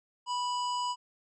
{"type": "harmonic tone", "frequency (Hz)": 985, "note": "B5", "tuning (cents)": -5, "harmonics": [1, 3, 5, 7, 8], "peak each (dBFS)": [-30, -40, -42, -48, -48], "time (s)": [0.26, 0.96], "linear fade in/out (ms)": 50, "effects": []}